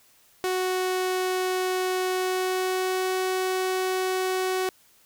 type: tone with pitch glide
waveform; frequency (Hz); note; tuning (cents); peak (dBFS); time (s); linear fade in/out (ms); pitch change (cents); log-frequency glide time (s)
sawtooth; 370 to 373.2; F#4 to F#4; 0 to +15; -20; 0.44-4.69; 0; +15; 2.09-3.14
effects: white hiss -59 dBFS RMS until 5.05 s